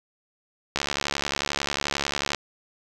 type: click train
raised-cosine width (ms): 0.2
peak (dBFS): -7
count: 114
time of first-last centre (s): 0.76-2.347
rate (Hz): 71.2
effects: none